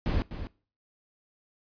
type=noise with echo; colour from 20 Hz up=brown; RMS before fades=-27 dBFS; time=0.06-0.22 s; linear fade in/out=0 ms; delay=250 ms; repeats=1; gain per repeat=-10 dB; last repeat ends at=0.47 s; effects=noise-tail reverb RT60 0.4 s tail -21 dB re dry + resampled to 11025 Hz